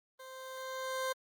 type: tone with level ramp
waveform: 20% pulse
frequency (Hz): 522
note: C5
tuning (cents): -4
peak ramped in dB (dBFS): -43 to -27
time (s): 0.19-1.13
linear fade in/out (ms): 10
effects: Opus 24 kbps